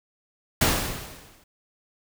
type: noise with exponential decay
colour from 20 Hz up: pink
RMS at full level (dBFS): -18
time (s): 0.61-1.44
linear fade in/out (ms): 5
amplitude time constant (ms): 180
effects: none